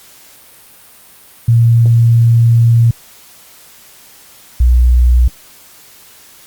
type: tone pair in turn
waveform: sine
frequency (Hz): 116.54 / 61.03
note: A#2 / B1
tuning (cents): 0 / -20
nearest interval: major seventh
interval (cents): 1120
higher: first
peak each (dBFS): -5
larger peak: neither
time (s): 1.48-2.91 / 4.6-5.28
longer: first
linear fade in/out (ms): 5
effects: white hiss -41 dBFS RMS until 6.46 s + Opus 48 kbps